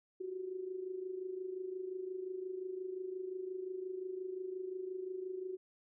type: tone with amplitude modulation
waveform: sine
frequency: 372 Hz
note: F#4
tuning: 9 cents sharp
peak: -36 dBFS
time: 0.2-5.57 s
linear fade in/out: 10 ms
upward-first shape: sine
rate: 25.7 Hz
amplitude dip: 65%
effects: none